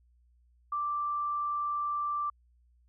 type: tone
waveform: sine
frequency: 1174.7 Hz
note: D6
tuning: in tune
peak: -29 dBFS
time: 0.72-2.3 s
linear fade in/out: 5 ms
effects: added 60 Hz sine -62 dBFS peak until 2.88 s